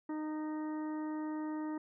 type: harmonic tone with a mistuned harmonic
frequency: 308 Hz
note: D#4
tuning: 17 cents flat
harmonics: 1 / 2 / 3 / 4 / 5 / 6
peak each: -36 / -50 / -47 / -53 / -60 / -56 dBFS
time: 0.09-1.78 s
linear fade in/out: 5 ms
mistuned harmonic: 6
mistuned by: +19 cents
effects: none